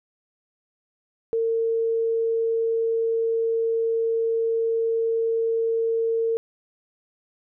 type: tone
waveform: sine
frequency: 454.9 Hz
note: A#4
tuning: 42 cents flat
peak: -20 dBFS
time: 1.33-6.37 s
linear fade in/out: 0 ms
effects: none